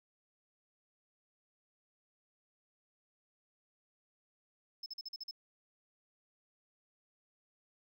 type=tone bursts; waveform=sine; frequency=5220 Hz; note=E8; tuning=18 cents flat; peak=-38 dBFS; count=7; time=4.83-5.311 s; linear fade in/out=5 ms; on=31 ms; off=44 ms; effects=tanh soft clip ceiling -40 dBFS